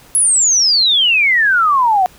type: exponential sweep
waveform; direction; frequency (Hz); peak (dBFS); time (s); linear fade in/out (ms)
sine; down; 10720 to 716; -9; 0.15-2.06; 0
effects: pink hiss -44 dBFS RMS until 2.18 s

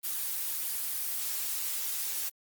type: noise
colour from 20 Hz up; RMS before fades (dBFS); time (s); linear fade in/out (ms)
blue; -33; 0.03-2.3; 20
effects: Opus 24 kbps

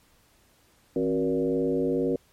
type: tone with frequency modulation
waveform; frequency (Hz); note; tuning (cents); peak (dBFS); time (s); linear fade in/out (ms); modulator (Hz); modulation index
sine; 370; F#4; 0; -22; 0.96-2.16; 2; 102; 1.5
effects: pink hiss -62 dBFS RMS until 2.32 s + MP3 64 kbps

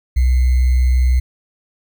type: tone with sample-and-hold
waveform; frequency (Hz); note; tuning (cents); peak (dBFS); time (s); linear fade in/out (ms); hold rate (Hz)
sine; 63; B1; +35; -10; 0.16-1.2; 10; 2100
effects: none

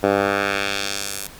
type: tone with band-pass filter sweep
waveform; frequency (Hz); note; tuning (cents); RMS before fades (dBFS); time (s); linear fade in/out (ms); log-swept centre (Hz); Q
10% pulse; 99.6; G2; +28; -22; 0.03-1.27; 5; 620 to 12000; 0.96
effects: pink hiss -42 dBFS RMS until 1.39 s

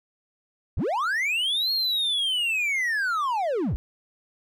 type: linear two-way sweep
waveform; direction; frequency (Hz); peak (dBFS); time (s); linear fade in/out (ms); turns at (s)
triangle; up then down; 34.65 to 4322 to 34.65; -21; 0.77-3.76; 0; 1.72
effects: none

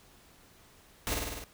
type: noise with echo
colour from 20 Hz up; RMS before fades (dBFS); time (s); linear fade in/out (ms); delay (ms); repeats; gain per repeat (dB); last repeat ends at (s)
pink; -32; 1.07-1.14; 0; 50; 6; -2; 1.44
effects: pink hiss -59 dBFS RMS until 1.53 s

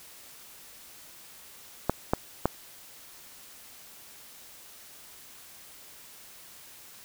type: clicks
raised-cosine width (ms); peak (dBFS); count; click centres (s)
1; -8; 3; 1.896 / 2.135 / 2.456
effects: white hiss -50 dBFS RMS until 7.04 s

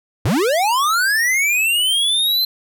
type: linear sweep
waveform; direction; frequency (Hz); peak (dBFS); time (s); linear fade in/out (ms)
square; up; 78.9 to 4122; -15; 0.25-2.45; 5
effects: none

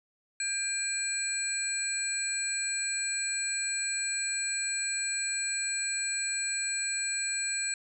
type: tone cluster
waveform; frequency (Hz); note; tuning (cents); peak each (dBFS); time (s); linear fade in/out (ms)
sine; 1603 / 2393 / 4186 / 7900; G6 / D7 / C8 / B8; +38 / +32 / 0 / 0; -38 / -36 / -38 / -31; 0.4-7.74; 2
effects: none

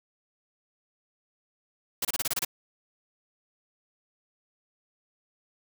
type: noise bursts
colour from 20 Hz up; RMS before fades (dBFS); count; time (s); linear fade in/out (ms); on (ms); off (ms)
white; -28; 8; 2.02-2.449; 5; 30; 27
effects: none

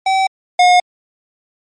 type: tone pair in turn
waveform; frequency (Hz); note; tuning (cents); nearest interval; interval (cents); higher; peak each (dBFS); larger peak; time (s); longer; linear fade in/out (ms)
square; 767 / 719.4; G5 / F#5; -38 / -49; minor second; 111; first; -12 / -7; second; 0.06-0.27 / 0.59-0.8; neither; 5
effects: low-pass 6000 Hz 12 dB/octave + MP3 48 kbps

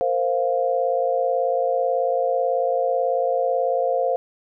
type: chord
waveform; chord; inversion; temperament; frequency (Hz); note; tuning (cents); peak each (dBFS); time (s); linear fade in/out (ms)
sine; Bb suspended second; none; just; 466.2 / 524.4 / 699.2; Bb4 / C5 / F5; 0 / +4 / +2; -26 / -21 / -23; 0.01-4.16; 0
effects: none

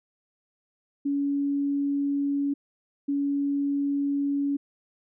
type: tone pair in turn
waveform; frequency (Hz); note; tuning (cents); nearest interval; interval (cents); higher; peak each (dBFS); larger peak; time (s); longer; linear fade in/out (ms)
sine; 282.3 / 282.3; C#4 / C#4; +32 / +32; unison; 0; neither; -23; neither; 1.05-2.54 / 3.08-4.57; neither; 10
effects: none

